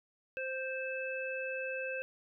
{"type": "harmonic tone", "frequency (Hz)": 523.3, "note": "C5", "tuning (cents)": 0, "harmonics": [1, 3, 5], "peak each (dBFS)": [-38, -41, -40], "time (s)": [0.37, 2.02], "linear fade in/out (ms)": 0, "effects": []}